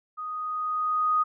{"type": "tone with level ramp", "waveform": "sine", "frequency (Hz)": 1244.5, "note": "D#6", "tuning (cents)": 0, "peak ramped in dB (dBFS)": [-32, -19], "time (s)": [0.17, 1.24], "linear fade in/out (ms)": 20, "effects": []}